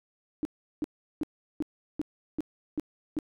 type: tone bursts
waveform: sine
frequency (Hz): 303.9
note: D#4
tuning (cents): -41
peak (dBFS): -26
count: 8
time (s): 0.43-3.188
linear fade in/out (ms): 0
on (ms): 21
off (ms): 370
effects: none